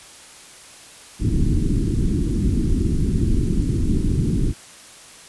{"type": "low-pass noise", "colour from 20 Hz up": "pink", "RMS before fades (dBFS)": -19, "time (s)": [1.19, 4.54], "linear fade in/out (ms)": 50, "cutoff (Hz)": 350, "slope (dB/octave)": 48, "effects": ["white hiss -43 dBFS RMS until 5.28 s", "resampled to 24000 Hz"]}